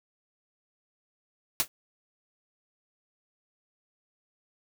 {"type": "noise with exponential decay", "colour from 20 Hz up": "white", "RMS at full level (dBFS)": -21, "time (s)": [1.6, 1.68], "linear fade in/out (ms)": 0, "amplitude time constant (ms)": 17, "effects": []}